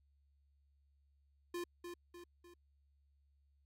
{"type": "tone with echo", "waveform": "square", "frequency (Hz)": 349.2, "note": "F4", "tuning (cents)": 0, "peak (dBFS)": -40, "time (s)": [1.54, 1.64], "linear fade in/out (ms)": 5, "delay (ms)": 300, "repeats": 3, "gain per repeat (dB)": -6, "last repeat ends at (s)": 2.54, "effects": ["added 70 Hz sine -70 dBFS peak until 3.65 s", "AAC 48 kbps"]}